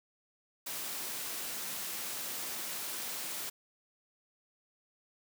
white high-pass noise, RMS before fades -39 dBFS, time 0.66-3.5 s, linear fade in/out 10 ms, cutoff 160 Hz, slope 12 dB/octave, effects none

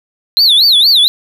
triangle tone with vibrato, 3951 Hz, B7, in tune, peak -4 dBFS, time 0.37-1.08 s, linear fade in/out 0 ms, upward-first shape sine, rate 4.3 Hz, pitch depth 270 cents each way, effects none

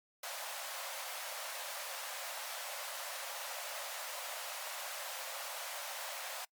pink high-pass noise, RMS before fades -43 dBFS, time 0.23-6.45 s, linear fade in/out 5 ms, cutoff 530 Hz, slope 96 dB/octave, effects noise-tail reverb RT60 0.1 s tail -25 dB re dry + Opus 48 kbps

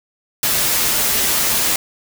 white noise with comb filter, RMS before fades -17 dBFS, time 0.43-1.76 s, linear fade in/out 2 ms, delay 11 ms, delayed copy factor -0.5, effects none

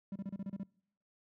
triangle tone bursts, 196 Hz, G3, in tune, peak -35 dBFS, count 8, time 0.12-0.632 s, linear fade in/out 2 ms, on 36 ms, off 32 ms, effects noise-tail reverb RT60 0.7 s tail -25 dB re dry + high-pass 80 Hz 12 dB/octave

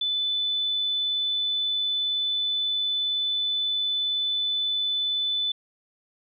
sine tone, 3501 Hz, A7, 9 cents flat, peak -23 dBFS, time 0.01-5.52 s, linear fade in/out 5 ms, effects none

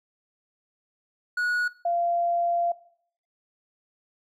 triangle / sine tone pair in turn, 1459 / 690 Hz, F#6 / F5, -25 / -21 cents, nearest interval octave + minor second, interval 1296 cents, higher first, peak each -22 dBFS, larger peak neither, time 1.37-1.68 / 1.85-2.72 s, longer second, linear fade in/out 5 ms, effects noise-tail reverb RT60 0.6 s tail -18 dB re dry

